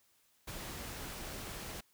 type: noise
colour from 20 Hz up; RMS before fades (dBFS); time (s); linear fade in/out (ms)
pink; -44; 0.47-1.81; 10
effects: white hiss -71 dBFS RMS until 1.93 s